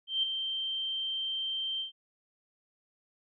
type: tone with ADSR envelope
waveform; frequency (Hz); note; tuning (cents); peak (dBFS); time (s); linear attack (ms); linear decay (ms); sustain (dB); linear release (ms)
sine; 3136; G7; 0; -24; 0.07-1.92; 160; 7; -7; 120
effects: none